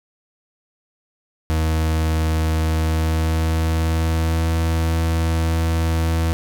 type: tone with pitch glide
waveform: 40% pulse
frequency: 79.5 to 81.74 Hz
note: D#2 to E2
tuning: +38 to -14 cents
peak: -16 dBFS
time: 1.5-6.33 s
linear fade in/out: 0 ms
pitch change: +48 cents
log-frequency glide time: 2.61-4.61 s
effects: none